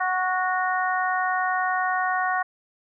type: harmonic tone with a mistuned harmonic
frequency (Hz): 370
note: F#4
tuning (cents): 0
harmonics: 2 / 3 / 4 / 5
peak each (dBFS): -25 / -27 / -28 / -29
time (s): 0-2.43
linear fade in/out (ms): 10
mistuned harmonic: 4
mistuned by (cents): -16
effects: none